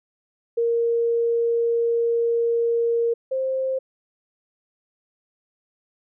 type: tone pair in turn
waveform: sine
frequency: 466.2 / 526.4 Hz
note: A#4 / C5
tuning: 0 / +10 cents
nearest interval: major second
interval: 210 cents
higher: second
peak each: -18 / -21 dBFS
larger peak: first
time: 0.57-3.14 / 3.31-3.79 s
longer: first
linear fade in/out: 10 ms
effects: none